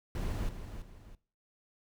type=noise with echo; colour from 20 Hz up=brown; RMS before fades=-34 dBFS; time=0.15-0.49 s; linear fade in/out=2 ms; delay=330 ms; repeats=2; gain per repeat=-9 dB; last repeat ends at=1.15 s; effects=noise-tail reverb RT60 0.4 s tail -19 dB re dry